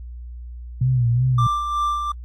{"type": "tone with vibrato", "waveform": "sine", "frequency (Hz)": 123.47, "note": "B2", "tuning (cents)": 0, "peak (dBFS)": -15, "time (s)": [0.81, 1.47], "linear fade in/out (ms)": 5, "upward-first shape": "sine", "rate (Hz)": 2.7, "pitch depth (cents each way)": 86}
{"type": "tone with tremolo", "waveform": "triangle", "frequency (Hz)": 1180, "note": "D6", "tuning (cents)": 8, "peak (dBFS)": -16, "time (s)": [1.38, 2.12], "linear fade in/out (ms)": 5, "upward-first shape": "sine", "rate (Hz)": 2.7, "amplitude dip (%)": 45}
{"effects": ["added 60 Hz sine -32 dBFS peak until 2.24 s", "AAC 64 kbps"]}